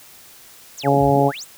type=exponential two-way sweep; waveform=sine; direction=down then up; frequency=8870 to 49 to 8870 Hz; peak=-30 dBFS; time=0.77-1.45 s; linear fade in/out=20 ms; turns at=1.05 s
type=harmonic tone; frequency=139.8 Hz; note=C#3; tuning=15 cents sharp; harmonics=1 / 2 / 3 / 4 / 5 / 6; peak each=-20 / -20 / -20 / -20 / -20 / -20 dBFS; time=0.83-1.32 s; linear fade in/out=50 ms
effects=white hiss -45 dBFS RMS until 1.57 s